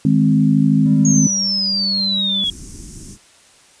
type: chord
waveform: sine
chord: Ab major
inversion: second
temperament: equal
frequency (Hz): 155.56 / 207.7 / 261.6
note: Eb3 / Ab3 / C4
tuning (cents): 0 / 0 / 0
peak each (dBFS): -15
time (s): 0.05-1.27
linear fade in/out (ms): 2
type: tone with tremolo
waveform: triangle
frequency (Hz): 196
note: G3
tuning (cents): 0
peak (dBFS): -21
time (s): 0.86-2.44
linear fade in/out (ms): 0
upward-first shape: triangle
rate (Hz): 0.99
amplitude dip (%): 25
type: exponential sweep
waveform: sine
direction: down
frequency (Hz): 6645 to 3294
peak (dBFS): -16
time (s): 1.05-2.5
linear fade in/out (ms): 2
type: band-stop noise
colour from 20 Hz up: pink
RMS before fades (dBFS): -34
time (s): 2.42-3.18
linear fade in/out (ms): 50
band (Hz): 360 to 5400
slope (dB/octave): 48
effects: white hiss -49 dBFS RMS until 3.8 s + resampled to 22050 Hz